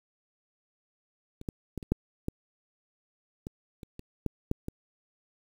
clicks, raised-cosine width 3 ms, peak -30 / -20 / -21 / -29 / -11 / -17 / -24 / -30 / -29 / -16 / -14 / -21 dBFS, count 12, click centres 1.414 / 1.488 / 1.777 / 1.828 / 1.92 / 2.284 / 3.469 / 3.832 / 3.994 / 4.263 / 4.514 / 4.684 s, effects 8-bit

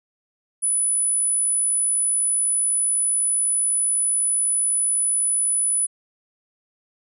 sine tone, 9956 Hz, D#9, in tune, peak -18 dBFS, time 0.62-5.87 s, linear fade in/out 20 ms, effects none

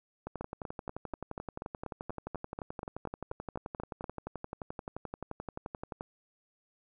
two click trains, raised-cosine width 1 ms, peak -24 / -24 dBFS, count 16 / 67, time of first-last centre 0.41-4.042 / 0.27-6.009 s, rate 4.13 / 11.5 Hz, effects none

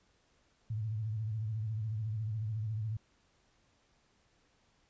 sine tone with vibrato, 109 Hz, A2, 16 cents flat, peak -33 dBFS, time 0.7-2.97 s, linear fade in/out 5 ms, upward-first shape sine, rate 14 Hz, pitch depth 84 cents each way, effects pink hiss -71 dBFS RMS until 4.89 s + resampled to 16000 Hz

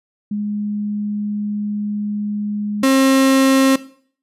sine / 35% pulse tone pair in turn, 207.7 / 267.4 Hz, G#3 / C4, 0 / +38 cents, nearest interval major third, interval 438 cents, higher second, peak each -19 / -9 dBFS, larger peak second, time 0.31-2.83 / 2.83-3.76 s, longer first, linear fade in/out 5 ms, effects noise-tail reverb RT60 0.5 s tail -17 dB re dry + resampled to 32000 Hz

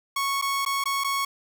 sawtooth tone with dropouts, 1105 Hz, C#6, 6 cents flat, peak -20 dBFS, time 0.16-1.25 s, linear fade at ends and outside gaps 5 ms, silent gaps 0.415-0.422 / 0.651-0.661 / 0.84-0.856 / 1.038-1.044 s, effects 9-bit

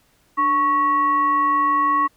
sine tone with frequency modulation, 1108.7 Hz, C#6, in tune, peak -15 dBFS, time 0.37-2.08 s, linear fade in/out 20 ms, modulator 813 Hz, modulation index 0.44, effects pink hiss -60 dBFS RMS until 2.16 s

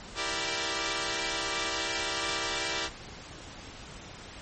5% pulse chord, E half-diminished seventh, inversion none, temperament equal, 329.6 / 392 / 466.2 / 587.3 Hz, E4 / G4 / Bb4 / D5, 0 / 0 / 0 / 0 cents, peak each -24 dBFS, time 0.15-2.9 s, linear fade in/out 50 ms, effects pink hiss -45 dBFS RMS until 4.41 s + MP3 32 kbps

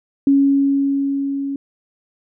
sine tone with level ramp, 277.2 Hz, C#4, in tune, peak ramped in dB -9 to -21 dBFS, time 0.27-1.56 s, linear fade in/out 2 ms, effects none

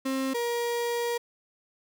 35% pulse tone pair in turn, 266 / 474 Hz, C4 / A#4, +29 / +29 cents, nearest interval minor seventh, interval 1000 cents, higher second, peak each -25 dBFS, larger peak neither, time 0.05-0.34 / 0.34-1.18 s, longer second, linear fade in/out 10 ms, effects none

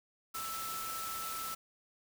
sine tone in noise, 1320 Hz, E6, 2 cents sharp, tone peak -40 dBFS, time 0.34-1.55 s, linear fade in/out 10 ms, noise white, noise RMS -42 dBFS, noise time 0.34-1.55 s, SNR -1 dB, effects none

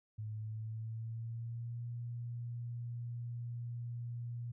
sine tone with pitch glide, 108 to 119.14 Hz, A2 to A#2, -32 to +38 cents, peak -39 dBFS, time 0.18-4.52 s, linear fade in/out 10 ms, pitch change +170 cents, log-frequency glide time 0.33-1.84 s, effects none

